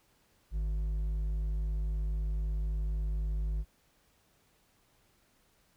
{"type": "tone with hard clipping", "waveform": "triangle", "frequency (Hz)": 51.91, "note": "G#1", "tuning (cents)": 0, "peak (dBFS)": -31, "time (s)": [0.51, 3.65], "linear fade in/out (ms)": 50, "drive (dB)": 8, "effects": ["pink hiss -69 dBFS RMS until 5.76 s"]}